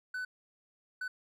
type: tone bursts at uneven times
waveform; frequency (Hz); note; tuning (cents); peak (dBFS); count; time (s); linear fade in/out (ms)
triangle; 1500; F#6; +23; -33; 2; 0.14-0.25 / 1.01-1.08; 5
effects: none